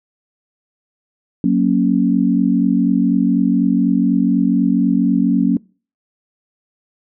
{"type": "chord", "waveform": "sine", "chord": "F# major", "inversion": "none", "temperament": "equal", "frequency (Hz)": [185, 233.1, 277.2], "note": ["F#3", "A#3", "C#4"], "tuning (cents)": [0, 0, 0], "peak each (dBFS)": -16, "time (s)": [1.44, 5.57], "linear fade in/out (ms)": 2, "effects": ["noise-tail reverb RT60 0.4 s tail -26 dB re dry"]}